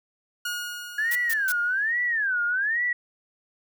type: tone with exponential decay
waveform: sawtooth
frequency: 1439 Hz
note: F#6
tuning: 49 cents flat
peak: -23 dBFS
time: 0.45-2.25 s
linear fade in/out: 5 ms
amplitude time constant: 390 ms
type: tone with vibrato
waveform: sine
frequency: 1666 Hz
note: G#6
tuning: 5 cents sharp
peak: -22 dBFS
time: 0.98-2.93 s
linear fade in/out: 5 ms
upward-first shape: sine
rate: 1.2 Hz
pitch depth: 280 cents each way
type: noise bursts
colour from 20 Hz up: blue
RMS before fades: -30 dBFS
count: 3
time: 1.11-1.522 s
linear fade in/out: 5 ms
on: 44 ms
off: 140 ms
effects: none